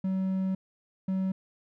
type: tone pair in turn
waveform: triangle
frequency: 189.5 / 189.5 Hz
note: F#3 / F#3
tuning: +42 / +42 cents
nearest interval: unison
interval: 0 cents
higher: neither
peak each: -24 dBFS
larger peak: neither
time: 0.04-0.55 / 1.08-1.32 s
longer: first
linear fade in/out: 5 ms
effects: none